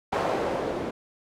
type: noise with low-pass filter sweep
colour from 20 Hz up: blue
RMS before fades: -28 dBFS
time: 0.12-0.91 s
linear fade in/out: 10 ms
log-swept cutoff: 700 to 400 Hz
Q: 1.4
effects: none